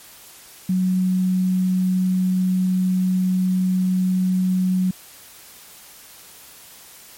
sine tone, 185 Hz, F#3, in tune, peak -16 dBFS, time 0.69-4.91 s, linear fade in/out 5 ms, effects white hiss -44 dBFS RMS until 7.17 s + MP3 64 kbps

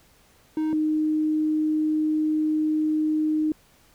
triangle / sine tone pair in turn, 311.8 / 308.9 Hz, D#4 / D#4, +4 / -12 cents, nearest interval unison, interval 16 cents, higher first, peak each -20 dBFS, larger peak neither, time 0.57-0.73 / 0.73-3.52 s, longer second, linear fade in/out 2 ms, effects pink hiss -58 dBFS RMS until 3.94 s

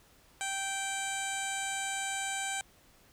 15% pulse tone with low-pass filter, 780 Hz, G5, 9 cents flat, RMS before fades -35 dBFS, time 0.41-2.61 s, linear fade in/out 0 ms, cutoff 8200 Hz, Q 3.4, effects pink hiss -62 dBFS RMS until 3.12 s

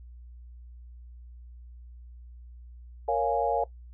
sine chord, Bb minor seventh, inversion none, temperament equal, 466.2 / 554.4 / 698.5 / 830.6 Hz, Bb4 / Db5 / F5 / Ab5, 0 / 0 / 0 / 0 cents, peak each -29 dBFS, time 3.08-3.64 s, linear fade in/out 5 ms, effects noise-tail reverb RT60 0.1 s tail -18 dB re dry + added 60 Hz sine -44 dBFS peak until 3.93 s

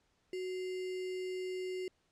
sine tone with sample-and-hold, 370 Hz, F#4, in tune, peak -36 dBFS, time 0.33-1.88 s, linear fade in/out 2 ms, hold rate 2450 Hz, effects pink hiss -75 dBFS RMS until 2.11 s + low-pass 7000 Hz 12 dB/octave

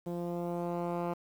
10% pulse tone with low-pass filter sweep, 173.2 Hz, F3, 14 cents flat, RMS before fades -35 dBFS, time 0.06-1.14 s, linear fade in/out 10 ms, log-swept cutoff 430 to 1300 Hz, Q 0.76, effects 9-bit

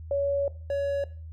sine / triangle tone pair in turn, 562 / 562 Hz, C#5 / C#5, +24 / +24 cents, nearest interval unison, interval 0 cents, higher neither, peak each -23 dBFS, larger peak neither, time 0.11-0.48 / 0.7-1.04 s, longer first, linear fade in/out 2 ms, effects noise-tail reverb RT60 0.4 s tail -18 dB re dry + added 80 Hz sine -38 dBFS peak until 1.32 s

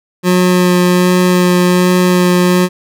25% pulse tone with vibrato, 180.1 Hz, F#3, 46 cents flat, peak -4 dBFS, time 0.23-2.69 s, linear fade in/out 50 ms, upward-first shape sine, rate 1.3 Hz, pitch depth 11 cents each way, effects none

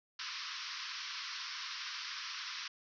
white band-pass noise, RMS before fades -43 dBFS, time 0.19-2.68 s, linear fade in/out 5 ms, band 1000 to 5700 Hz, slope 96 dB/octave, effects none

